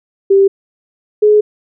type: tone pair in turn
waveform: sine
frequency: 392 / 421.5 Hz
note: G4 / G#4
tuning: 0 / +26 cents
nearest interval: minor second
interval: 126 cents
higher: second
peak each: -5 dBFS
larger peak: neither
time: 0.3-0.48 / 1.22-1.41 s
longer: second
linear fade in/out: 10 ms
effects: none